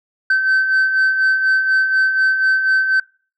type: beating tone pair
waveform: sine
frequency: 1537 / 1541.1 Hz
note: G6 / G6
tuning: -35 / -30 cents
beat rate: 4.1 Hz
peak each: -19 / -11 dBFS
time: 0.3-3 s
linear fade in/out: 5 ms
effects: noise-tail reverb RT60 0.4 s tail -25 dB re dry + tanh soft clip ceiling -10 dBFS